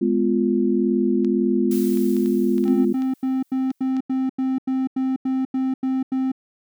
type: chord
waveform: sine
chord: F diminished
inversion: first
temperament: just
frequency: 209.5 / 251.4 / 349.2 Hz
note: Ab3 / Cb4 / F4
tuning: +15 / +31 / 0 cents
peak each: -21 dBFS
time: 0.01-2.93 s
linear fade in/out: 10 ms
type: clicks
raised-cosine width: 0.2 ms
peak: -24 dBFS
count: 10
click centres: 1.247 / 1.973 / 2.167 / 2.26 / 2.581 / 2.64 / 2.68 / 3.021 / 3.705 / 3.967 s
type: noise with exponential decay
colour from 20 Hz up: blue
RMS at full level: -34 dBFS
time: 1.71-3.92 s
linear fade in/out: 2 ms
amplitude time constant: 480 ms
type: tone bursts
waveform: triangle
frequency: 262.2 Hz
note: C4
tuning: 4 cents sharp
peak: -17 dBFS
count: 13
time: 2.65-6.318 s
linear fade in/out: 5 ms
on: 200 ms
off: 89 ms
effects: none